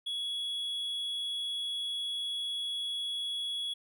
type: tone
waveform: triangle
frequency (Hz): 3361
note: G#7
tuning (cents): +20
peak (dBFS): -31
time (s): 0.06-3.74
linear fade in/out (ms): 10
effects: none